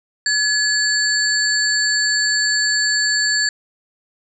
sine tone cluster, 1706 / 4495 / 7390 Hz, G#6 / C#8 / A#8, +46 / +23 / -16 cents, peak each -18 / -19 / -23 dBFS, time 0.26-3.49 s, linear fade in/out 2 ms, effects none

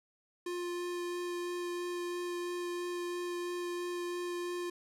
square tone with vibrato, 351.9 Hz, F4, 13 cents sharp, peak -36 dBFS, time 0.46-4.7 s, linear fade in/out 5 ms, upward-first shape sine, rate 3 Hz, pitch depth 8 cents each way, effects low-pass 12000 Hz 12 dB/octave + 11-bit

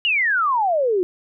sine exponential sweep, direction down, 2935 to 347.5 Hz, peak -16 dBFS, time 0.05-1.03 s, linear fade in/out 0 ms, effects none

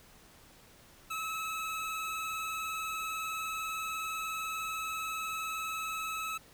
25% pulse tone with vibrato, 1293 Hz, E6, 34 cents flat, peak -31 dBFS, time 1.1-6.38 s, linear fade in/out 10 ms, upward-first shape triangle, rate 20 Hz, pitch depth 34 cents each way, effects pink hiss -58 dBFS RMS until 6.53 s

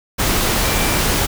sine tone in noise, 2349 Hz, D7, in tune, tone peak -28 dBFS, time 0.63-1 s, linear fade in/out 20 ms, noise pink, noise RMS -17 dBFS, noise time 0.18-1.27 s, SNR -14 dB, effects none

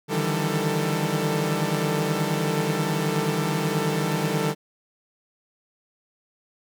sawtooth tone cluster, 147.9 / 156.3 / 166.6 / 197.1 / 445.3 Hz, D3 / D#3 / E3 / G3 / A4, +13 / +8 / +19 / +10 / +21 cents, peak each -25 dBFS, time 0.08-4.55 s, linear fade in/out 50 ms, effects none

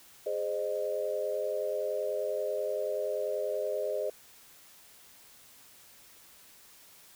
sine chord, Ab major, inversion none, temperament equal with one note detuned, 415.3 / 523.3 / 613.7 Hz, Ab4 / C5 / Eb5, 0 / 0 / -24 cents, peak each -35 / -34 / -33 dBFS, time 0.26-4.1 s, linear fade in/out 5 ms, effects white hiss -56 dBFS RMS until 7.15 s

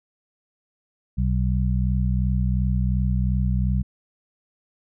harmonic tone, 62.8 Hz, B1, 30 cents sharp, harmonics 1 / 2 / 3, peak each -21 / -24 / -26 dBFS, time 1.17-3.83 s, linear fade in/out 20 ms, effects none

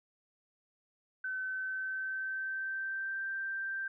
sine tone with pitch glide, 1524 to 1570.5 Hz, G6 to G6, -49 to +3 cents, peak -34 dBFS, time 1.24-3.88 s, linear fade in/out 5 ms, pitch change +52 cents, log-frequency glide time 1.4-3.23 s, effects none

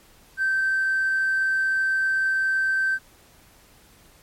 sine tone with hard clipping, 1554 Hz, G6, 16 cents flat, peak -20 dBFS, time 0.37-2.99 s, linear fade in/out 50 ms, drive 1 dB, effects pink hiss -54 dBFS RMS until 4.22 s + MP3 64 kbps

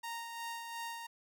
sawtooth tone with tremolo, 928 Hz, A#5, 8 cents flat, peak -35 dBFS, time 0.03-1.07 s, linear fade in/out 10 ms, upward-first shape sine, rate 2.8 Hz, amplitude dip 40%, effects none

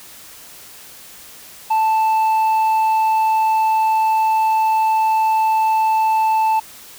sine tone with tanh clipping, 880 Hz, A5, in tune, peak -14 dBFS, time 1.7-6.6 s, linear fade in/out 10 ms, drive 4 dB, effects white hiss -40 dBFS RMS until 6.98 s

